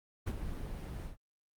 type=noise with ADSR envelope; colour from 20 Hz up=brown; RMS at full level=-31 dBFS; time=0.26-1.17 s; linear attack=18 ms; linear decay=43 ms; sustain=-9 dB; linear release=120 ms; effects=Opus 32 kbps